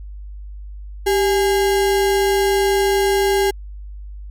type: tone with sample-and-hold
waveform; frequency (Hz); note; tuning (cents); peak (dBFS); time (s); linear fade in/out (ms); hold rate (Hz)
sine; 392; G4; 0; -13; 1.06-3.51; 10; 1225
effects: added 50 Hz sine -30 dBFS peak until 4.3 s + MP3 64 kbps